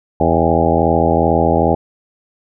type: harmonic tone with a mistuned harmonic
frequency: 82.41 Hz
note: E2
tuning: in tune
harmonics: 1 / 2 / 3 / 4 / 5 / 6 / 7 / 8 / 9 / 10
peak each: -20 / -20 / -20 / -20 / -20 / -20 / -20 / -20 / -20 / -20 dBFS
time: 0.2-1.75 s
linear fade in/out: 5 ms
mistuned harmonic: 9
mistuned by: +66 cents
effects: none